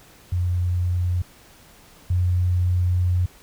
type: tone pair in turn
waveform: sine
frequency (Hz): 89 / 89.62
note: F2 / F2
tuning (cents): +33 / +45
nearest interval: unison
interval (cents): 12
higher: second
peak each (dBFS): -19 / -17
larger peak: second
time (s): 0.32-1.22 / 2.1-3.26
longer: second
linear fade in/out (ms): 5
effects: pink hiss -50 dBFS RMS until 3.42 s